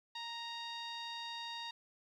sawtooth tone with low-pass filter, 932.3 Hz, A#5, in tune, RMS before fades -44 dBFS, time 0.15-1.71 s, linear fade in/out 5 ms, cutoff 4100 Hz, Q 6.9, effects 12-bit

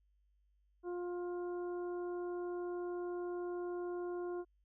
harmonic tone, 353.3 Hz, F4, 20 cents sharp, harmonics 1 / 2 / 3 / 4, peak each -38 / -50 / -53 / -57 dBFS, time 0.83-4.45 s, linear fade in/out 50 ms, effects added 50 Hz sine -70 dBFS peak until 4.64 s

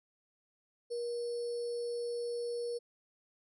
sine tone with sample-and-hold, 476.5 Hz, A#4, 38 cents sharp, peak -34 dBFS, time 0.9-2.79 s, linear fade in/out 20 ms, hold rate 4900 Hz, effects resampled to 24000 Hz

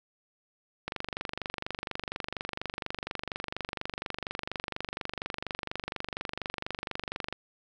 click train, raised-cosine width 0.3 ms, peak -17 dBFS, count 157, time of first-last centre 0.88-7.326 s, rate 24.2 Hz, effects none

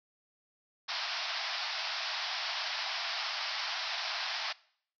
white band-pass noise, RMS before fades -36 dBFS, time 0.88-4.53 s, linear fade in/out 10 ms, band 630 to 5400 Hz, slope 96 dB/octave, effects noise-tail reverb RT60 0.6 s tail -22 dB re dry

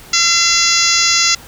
harmonic tone with a mistuned harmonic, 681 Hz, F5, 44 cents flat, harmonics 2 / 3 / 4 / 5 / 6 / 7 / 8 / 9 / 10, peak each -21 / -19 / -21 / -22 / -19 / -17 / -20 / -17 / -19 dBFS, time 0.13-1.35 s, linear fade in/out 5 ms, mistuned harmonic 7, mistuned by +36 cents, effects pink hiss -38 dBFS RMS until 1.47 s

